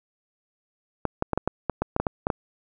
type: clicks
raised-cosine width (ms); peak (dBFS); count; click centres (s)
1; -9; 12; 1.053 / 1.224 / 1.333 / 1.376 / 1.476 / 1.697 / 1.82 / 1.964 / 2 / 2.068 / 2.269 / 2.302
effects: none